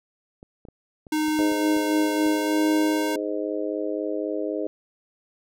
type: clicks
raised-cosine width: 2 ms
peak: -30 dBFS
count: 9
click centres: 0.429 / 0.652 / 0.686 / 1.068 / 1.283 / 1.408 / 1.52 / 1.767 / 2.263 s
type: tone with pitch glide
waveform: square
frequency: 307.9 to 310.2 Hz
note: D#4 to D#4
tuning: -18 to -5 cents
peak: -22 dBFS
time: 1.12-3.16 s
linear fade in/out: 5 ms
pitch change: +13 cents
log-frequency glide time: 2.29-2.59 s
type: harmonic tone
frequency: 103.83 Hz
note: G#2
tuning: in tune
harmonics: 3 / 4 / 5 / 6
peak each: -29 / -30 / -31 / -32 dBFS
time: 1.39-4.67 s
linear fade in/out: 0 ms
effects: none